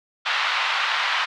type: band-pass noise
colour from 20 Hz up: pink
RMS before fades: -23 dBFS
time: 0.25-1.26 s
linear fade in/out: 20 ms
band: 960 to 3800 Hz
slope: 24 dB/octave
effects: none